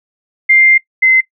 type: tone pair in turn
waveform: sine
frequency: 2101 / 2060 Hz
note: C7 / C7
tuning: +7 / -28 cents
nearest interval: unison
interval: 35 cents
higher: first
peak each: -5 dBFS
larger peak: neither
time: 0.49-0.78 / 1.02-1.21 s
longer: first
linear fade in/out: 10 ms
effects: noise-tail reverb RT60 0.1 s tail -20 dB re dry